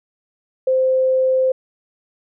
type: tone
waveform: sine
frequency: 520 Hz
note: C5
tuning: 11 cents flat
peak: -13 dBFS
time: 0.67-1.52 s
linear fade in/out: 5 ms
effects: none